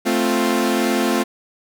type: chord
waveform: sawtooth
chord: F major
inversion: first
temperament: equal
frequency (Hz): 220 / 261.6 / 349.2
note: A3 / C4 / F4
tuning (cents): 0 / 0 / 0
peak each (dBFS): -17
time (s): 0.05-1.24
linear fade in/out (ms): 20
effects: none